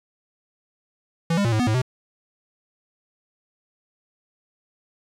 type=tone with pitch steps; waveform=square; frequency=166.3 / 201.4 / 116.9 / 108.7 / 246.3 / 108.8 / 127.7 Hz; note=E3 / G3 / A#2 / A2 / B3 / A2 / C3; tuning=+16 / +47 / +5 / -21 / -5 / -19 / -42 cents; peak=-19 dBFS; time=1.3-1.818 s; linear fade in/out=5 ms; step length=74 ms; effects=low-pass 8000 Hz 12 dB/octave + 8-bit